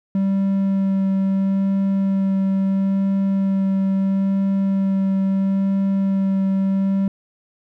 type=tone with vibrato; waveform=triangle; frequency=194.1 Hz; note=G3; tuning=17 cents flat; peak=-14 dBFS; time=0.15-7.08 s; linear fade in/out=2 ms; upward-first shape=sine; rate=0.75 Hz; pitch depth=10 cents each way; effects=none